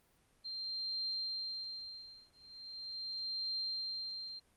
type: tone with tremolo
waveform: sine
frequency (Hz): 4168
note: C8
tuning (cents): -7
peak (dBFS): -35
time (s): 0.44-4.4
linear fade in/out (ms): 20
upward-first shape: triangle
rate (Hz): 0.4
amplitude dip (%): 100
effects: pink hiss -71 dBFS RMS until 4.56 s + Opus 32 kbps